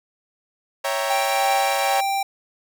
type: chord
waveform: sawtooth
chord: C# diminished seventh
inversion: none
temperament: equal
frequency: 554.4 / 659.3 / 784 / 932.3 Hz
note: C#5 / E5 / G5 / Bb5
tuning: 0 / 0 / 0 / 0 cents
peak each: -21 / -25 / -25 / -25 dBFS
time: 0.84-2.01 s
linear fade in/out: 10 ms
type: tone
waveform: square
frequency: 786 Hz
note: G5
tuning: 4 cents sharp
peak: -21 dBFS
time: 1.1-2.23 s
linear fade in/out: 5 ms
effects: none